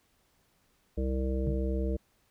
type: harmonic tone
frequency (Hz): 65.41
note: C2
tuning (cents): 0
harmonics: 1 / 3 / 5 / 7 / 9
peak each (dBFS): -29 / -36 / -37 / -37 / -41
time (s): 0.97-1.97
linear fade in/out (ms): 10
type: tone with exponential decay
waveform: sine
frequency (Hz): 143.2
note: D3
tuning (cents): -43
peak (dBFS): -25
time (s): 1.47-1.64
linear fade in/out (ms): 0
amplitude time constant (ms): 36
effects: pink hiss -70 dBFS RMS until 2.3 s